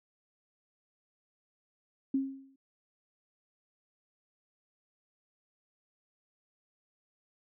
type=tone with exponential decay; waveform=sine; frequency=270 Hz; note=C#4; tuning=45 cents flat; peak=-24 dBFS; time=2.14-2.56 s; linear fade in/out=5 ms; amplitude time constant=91 ms; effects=none